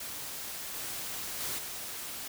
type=noise with level steps; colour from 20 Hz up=white; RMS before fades=-40 / -38 / -35 / -40 dBFS; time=0-2.28 s; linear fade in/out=5 ms; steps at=0.74 / 1.4 / 1.58 s; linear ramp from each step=10 ms; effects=none